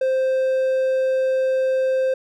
triangle tone, 523.3 Hz, C5, in tune, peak -15 dBFS, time 0.01-2.14 s, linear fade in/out 5 ms, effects none

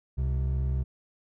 triangle tone pair together, 67 / 129.73 Hz, C2 / C3, +42 / -14 cents, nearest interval major seventh, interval 1144 cents, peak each -24 / -29 dBFS, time 0.17-0.84 s, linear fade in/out 20 ms, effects none

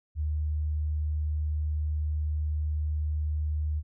sine tone, 76 Hz, D#2, 40 cents flat, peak -26 dBFS, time 0.15-3.83 s, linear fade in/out 50 ms, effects none

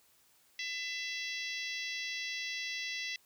harmonic tone, 669 Hz, E5, 25 cents sharp, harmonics 3 / 4 / 5 / 6 / 7 / 8 / 9, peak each -40 / -42 / -44 / -46 / -47 / -48 / -49 dBFS, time 0.59-3.16 s, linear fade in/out 2 ms, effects white hiss -67 dBFS RMS until 3.25 s

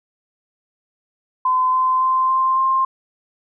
sine tone with pitch steps, 1023 / 1031.3 / 1039.7 / 1048.1 / 1056.6 Hz, C6 / C6 / C6 / C6 / C6, -39 / -25 / -11 / +3 / +17 cents, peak -14 dBFS, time 1.45-2.85 s, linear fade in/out 5 ms, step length 280 ms, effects none

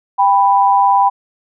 sine tone pair together, 793 / 989.1 Hz, G5 / B5, +20 / +2 cents, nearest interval major third, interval 382 cents, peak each -11 dBFS, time 0.18-1.1 s, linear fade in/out 20 ms, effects none

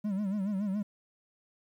triangle tone with vibrato, 200 Hz, G3, 35 cents sharp, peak -27 dBFS, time 0.04-0.83 s, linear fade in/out 10 ms, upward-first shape sine, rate 7.1 Hz, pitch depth 110 cents each way, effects 11-bit

